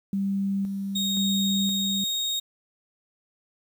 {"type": "tone with tremolo", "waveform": "sine", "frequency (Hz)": 196.6, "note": "G3", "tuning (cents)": 5, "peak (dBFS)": -23, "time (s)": [0.13, 2.04], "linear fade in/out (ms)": 2, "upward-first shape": "square", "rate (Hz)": 0.96, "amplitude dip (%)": 40}
{"type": "tone", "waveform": "35% pulse", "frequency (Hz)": 3729, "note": "A#7", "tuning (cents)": 0, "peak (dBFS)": -23, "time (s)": [0.95, 2.4], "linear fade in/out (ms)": 10}
{"effects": ["9-bit"]}